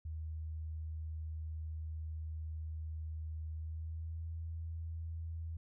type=tone with pitch glide; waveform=sine; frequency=78.9 to 81.73 Hz; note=D#2 to E2; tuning=+25 to -14 cents; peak=-39 dBFS; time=0.05-5.57 s; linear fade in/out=5 ms; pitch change=+61 cents; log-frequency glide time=3.54-4.26 s; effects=none